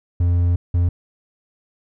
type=tone bursts at uneven times; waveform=triangle; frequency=87.31 Hz; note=F2; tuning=in tune; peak=-12 dBFS; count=2; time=0.2-0.56 / 0.74-0.89 s; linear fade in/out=5 ms; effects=none